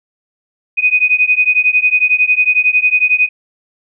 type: beating tone pair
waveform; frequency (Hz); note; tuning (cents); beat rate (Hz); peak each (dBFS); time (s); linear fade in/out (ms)
sine; 2489 / 2500; D#7 / D#7; 0 / +8; 11; -12; 0.77-3.29; 20
effects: none